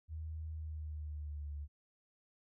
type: tone with pitch glide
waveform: sine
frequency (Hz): 79 to 72.86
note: D#2 to D2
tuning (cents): +27 to -13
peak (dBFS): -40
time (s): 0.08-1.68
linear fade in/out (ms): 50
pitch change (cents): -140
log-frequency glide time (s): 0.51-1.51
effects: none